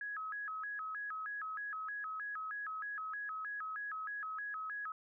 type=tone with vibrato; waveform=sine; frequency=1461 Hz; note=F#6; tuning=22 cents flat; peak=-39 dBFS; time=0.01-4.92 s; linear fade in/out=2 ms; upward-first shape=square; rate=3.2 Hz; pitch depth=230 cents each way; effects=none